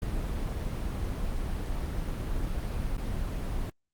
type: noise with dropouts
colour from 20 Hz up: brown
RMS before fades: -31 dBFS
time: 0.02-3.7 s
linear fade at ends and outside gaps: 2 ms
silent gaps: 2.968-2.979 s
effects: Opus 24 kbps